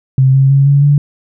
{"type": "tone with pitch steps", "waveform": "sine", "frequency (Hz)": [132.2, 135.13, 138.13, 141.2, 144.33], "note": ["C3", "C#3", "C#3", "C#3", "D3"], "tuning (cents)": [18, -44, -6, 32, -30], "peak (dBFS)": -5, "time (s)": [0.18, 0.98], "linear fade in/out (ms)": 2, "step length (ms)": 160, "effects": []}